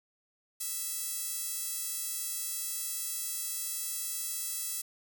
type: tone with high-pass filter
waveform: sawtooth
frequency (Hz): 659.3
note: E5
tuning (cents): 0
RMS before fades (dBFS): -36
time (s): 0.6-4.82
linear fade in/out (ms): 10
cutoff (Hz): 8600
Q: 1
effects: none